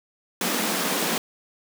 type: high-pass noise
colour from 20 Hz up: pink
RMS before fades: -25 dBFS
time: 0.41-1.18 s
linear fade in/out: 2 ms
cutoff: 170 Hz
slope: 96 dB/octave
effects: none